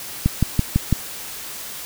click train, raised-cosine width 5 ms, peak -3 dBFS, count 5, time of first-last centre 0.26-0.927 s, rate 6 Hz, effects white hiss -33 dBFS RMS until 1.85 s

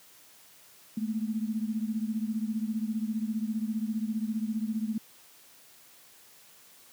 sine beating tone pair, 214.9 / 229.9 Hz, A3 / A#3, -41 / -24 cents, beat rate 15 Hz, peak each -30 / -33 dBFS, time 0.97-4.98 s, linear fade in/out 5 ms, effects white hiss -56 dBFS RMS until 6.92 s + high-pass 100 Hz 12 dB/octave

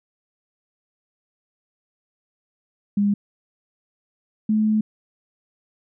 sine tone pair in turn, 203.2 / 215.5 Hz, G#3 / A3, -38 / -36 cents, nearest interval minor second, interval 102 cents, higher second, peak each -16 dBFS, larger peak neither, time 2.97-3.14 / 4.49-4.81 s, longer second, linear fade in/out 5 ms, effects none

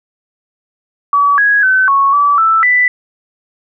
sine tone with pitch steps, 1141 / 1660 / 1524 / 1105 / 1152 / 1323 / 1985 Hz, C#6 / G#6 / G6 / C#6 / D6 / E6 / B6, +50 / -1 / -49 / -6 / -34 / +6 / +8 cents, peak -7 dBFS, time 1.13-2.88 s, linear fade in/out 2 ms, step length 250 ms, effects none

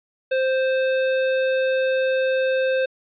square tone, 523.3 Hz, C5, in tune, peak -19 dBFS, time 0.31-2.86 s, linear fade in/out 10 ms, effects resampled to 8000 Hz + 10-bit

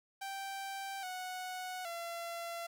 sawtooth tone with pitch steps, 782 / 737 / 680 Hz, G5 / F#5 / F5, -4 / -7 / -46 cents, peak -36 dBFS, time 0.21-2.67 s, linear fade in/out 10 ms, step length 820 ms, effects 11-bit

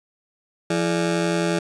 25% pulse ring-modulated tone, 253.6 Hz, B3, 46 cents sharp, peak -13 dBFS, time 0.7-1.59 s, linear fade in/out 5 ms, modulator 81.2 Hz, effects resampled to 22050 Hz

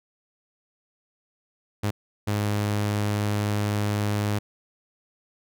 sawtooth tone bursts at uneven times, 103.83 Hz, G#2, in tune, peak -19 dBFS, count 2, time 1.83-1.91 / 2.27-4.39 s, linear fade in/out 10 ms, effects none

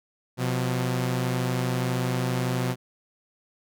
sawtooth tone pair together, 126.43 / 178.8 Hz, B2 / F3, +41 / +41 cents, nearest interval tritone, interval 600 cents, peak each -21 / -27 dBFS, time 0.37-2.76 s, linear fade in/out 50 ms, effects none

